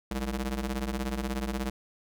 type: ring-modulated tone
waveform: sawtooth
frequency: 130.81 Hz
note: C3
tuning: in tune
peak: -23 dBFS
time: 0.11-1.7 s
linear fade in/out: 5 ms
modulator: 73.7 Hz
effects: none